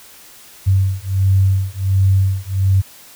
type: beating tone pair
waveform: sine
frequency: 95.4 / 96.8 Hz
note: G2 / G2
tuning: -47 / -21 cents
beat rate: 1.4 Hz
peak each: -15 dBFS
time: 0.66-2.82 s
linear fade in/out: 20 ms
effects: white hiss -42 dBFS RMS until 3.15 s